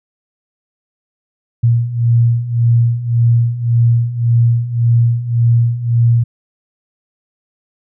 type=beating tone pair; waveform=sine; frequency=116.54 / 118.34 Hz; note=A#2 / A#2; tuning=0 / +27 cents; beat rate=1.8 Hz; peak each=-15 / -11 dBFS; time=1.63-6.24 s; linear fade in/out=10 ms; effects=none